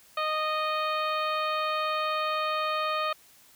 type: harmonic tone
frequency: 619 Hz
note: D#5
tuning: 9 cents flat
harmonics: 1 / 2 / 3 / 4 / 5 / 6 / 7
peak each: -32 / -28 / -40 / -36 / -40 / -42 / -42 dBFS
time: 0.17-3.13 s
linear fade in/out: 5 ms
effects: white hiss -57 dBFS RMS until 3.55 s